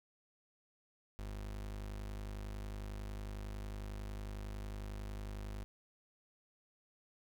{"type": "tone", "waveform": "35% pulse", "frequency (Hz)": 51, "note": "G#1", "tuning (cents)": -31, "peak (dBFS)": -40, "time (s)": [1.19, 5.64], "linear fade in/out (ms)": 0, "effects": []}